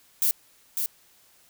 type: noise with echo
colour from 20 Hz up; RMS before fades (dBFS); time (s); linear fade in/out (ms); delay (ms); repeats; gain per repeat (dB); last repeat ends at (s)
violet; -22; 0.22-0.31; 0; 550; 1; -5; 0.86
effects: white hiss -59 dBFS RMS until 1.49 s